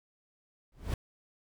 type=noise with exponential growth; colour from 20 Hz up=brown; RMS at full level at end=-26 dBFS; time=0.72-0.94 s; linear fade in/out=2 ms; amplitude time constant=46 ms; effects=none